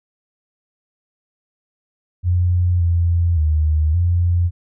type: tone with pitch steps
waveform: sine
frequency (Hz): 88.9 / 85.6 / 77.2 / 87.3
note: F2 / F2 / D#2 / F2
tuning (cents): +31 / -34 / -13 / 0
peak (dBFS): -13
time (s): 2.23-4.51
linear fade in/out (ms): 50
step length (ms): 570
effects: none